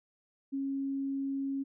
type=tone; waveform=sine; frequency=273.5 Hz; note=C#4; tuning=23 cents flat; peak=-31 dBFS; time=0.52-1.64 s; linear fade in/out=20 ms; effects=none